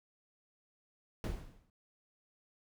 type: noise with exponential decay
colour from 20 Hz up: brown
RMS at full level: -33 dBFS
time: 1.24-1.7 s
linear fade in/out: 1 ms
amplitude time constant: 100 ms
effects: none